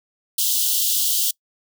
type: high-pass noise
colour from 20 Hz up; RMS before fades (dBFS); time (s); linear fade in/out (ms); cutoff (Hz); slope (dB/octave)
white; -20; 0.38-1.31; 5; 2900; 96
effects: noise-tail reverb RT60 0.1 s tail -25 dB re dry